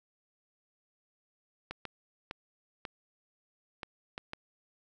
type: clicks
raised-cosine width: 0.3 ms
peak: -22 dBFS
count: 7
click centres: 1.71 / 1.853 / 2.311 / 2.852 / 3.832 / 4.179 / 4.334 s
effects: none